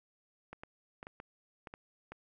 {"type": "clicks", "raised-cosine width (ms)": 0.5, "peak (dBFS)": -30, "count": 8, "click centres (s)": [0.53, 0.635, 1.029, 1.069, 1.201, 1.672, 1.739, 2.12], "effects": []}